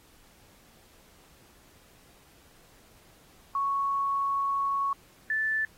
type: tone pair in turn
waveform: sine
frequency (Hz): 1108.7 / 1755.1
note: C#6 / A6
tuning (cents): 0 / -5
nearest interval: minor sixth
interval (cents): 795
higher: second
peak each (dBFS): -25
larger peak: neither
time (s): 3.55-4.93 / 5.3-5.65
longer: first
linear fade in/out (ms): 2
effects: pink hiss -59 dBFS RMS until 5.77 s + AAC 48 kbps